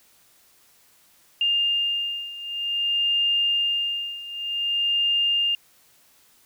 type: beating tone pair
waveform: sine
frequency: 2809 / 2809.53 Hz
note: F7 / F7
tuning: +9 / +10 cents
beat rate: 0.53 Hz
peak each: -23 / -26 dBFS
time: 1.41-5.55 s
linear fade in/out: 2 ms
effects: white hiss -58 dBFS RMS until 6.45 s